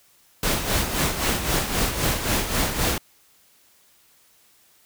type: noise with tremolo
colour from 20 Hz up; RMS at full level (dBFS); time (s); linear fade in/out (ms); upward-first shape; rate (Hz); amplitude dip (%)
pink; -21; 0.43-2.98; 2; sine; 3.8; 60
effects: white hiss -58 dBFS RMS until 4.85 s